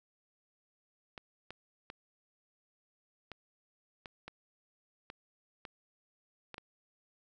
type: clicks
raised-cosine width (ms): 0.3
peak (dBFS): -28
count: 10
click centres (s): 1.178 / 1.506 / 1.901 / 3.317 / 4.058 / 4.28 / 5.101 / 5.652 / 6.543 / 6.581
effects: none